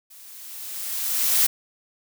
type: noise with level ramp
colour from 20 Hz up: blue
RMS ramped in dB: -47 to -17 dBFS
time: 0.1-1.47 s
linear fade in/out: 10 ms
effects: none